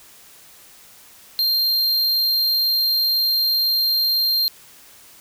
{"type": "tone", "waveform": "square", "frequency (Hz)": 4186, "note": "C8", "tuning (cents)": 0, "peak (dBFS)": -17, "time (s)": [1.39, 4.48], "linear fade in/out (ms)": 0, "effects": ["white hiss -47 dBFS RMS until 5.2 s"]}